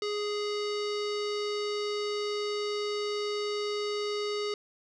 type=tone with low-pass filter; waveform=square; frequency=415.3 Hz; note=G#4; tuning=in tune; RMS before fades=-32 dBFS; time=0.02-4.54 s; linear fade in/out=2 ms; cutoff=4700 Hz; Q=3.1; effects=none